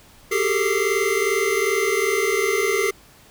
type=tone cluster; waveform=square; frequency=386.5 / 406.2 / 448.9 / 2076 Hz; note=G4 / G#4 / A4 / C7; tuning=-24 / -38 / +35 / -14 cents; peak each=-25 dBFS; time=0.31-2.91 s; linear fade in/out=10 ms; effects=pink hiss -50 dBFS RMS until 3.3 s